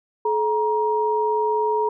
sine tone pair together, 429.1 / 945 Hz, A4 / A#5, -43 / +23 cents, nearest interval octave + major second, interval 1366 cents, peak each -21 / -21 dBFS, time 0.25-1.89 s, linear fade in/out 5 ms, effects none

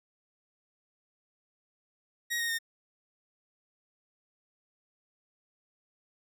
sawtooth tone with pitch steps, 1889 / 1860.8 / 1833.1 Hz, A#6 / A#6 / A#6, +22 / -4 / -30 cents, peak -26 dBFS, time 2.3-2.588 s, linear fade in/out 20 ms, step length 96 ms, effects none

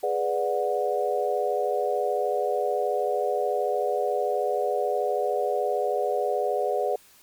sine chord, G# half-diminished seventh, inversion none, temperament equal with one note detuned, 415.3 / 493.9 / 587.3 / 730.6 Hz, G#4 / B4 / D5 / F#5, 0 / 0 / 0 / -22 cents, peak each -28 dBFS, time 0.03-6.96 s, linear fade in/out 5 ms, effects white hiss -55 dBFS RMS until 7.22 s + MP3 96 kbps

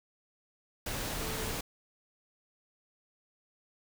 sine tone in noise, 441.1 Hz, A4, 4 cents sharp, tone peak -44 dBFS, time 1.2-1.54 s, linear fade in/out 5 ms, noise pink, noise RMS -36 dBFS, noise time 0.86-1.61 s, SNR -11 dB, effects none

